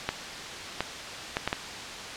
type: clicks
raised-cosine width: 0.3 ms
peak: -10 dBFS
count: 5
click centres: 0.09 / 0.806 / 1.369 / 1.476 / 1.529 s
effects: white hiss -37 dBFS RMS until 2.16 s + low-pass 5000 Hz 12 dB/octave